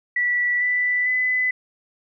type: tone with pitch steps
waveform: sine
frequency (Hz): 1955 / 1981.1 / 2008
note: B6 / B6 / B6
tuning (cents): -18 / +5 / +28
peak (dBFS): -18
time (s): 0.16-1.51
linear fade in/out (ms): 5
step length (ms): 450
effects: none